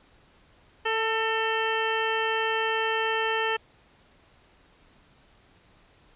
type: harmonic tone with a mistuned harmonic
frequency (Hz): 444.3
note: A4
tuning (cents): +17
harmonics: 1 / 2 / 3 / 4 / 5 / 6 / 7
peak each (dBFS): -29 / -30 / -33 / -30 / -40 / -33 / -34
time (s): 0.85-3.57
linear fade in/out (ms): 10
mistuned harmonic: 4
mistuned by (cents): +20
effects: pink hiss -59 dBFS RMS until 6.15 s + resampled to 8000 Hz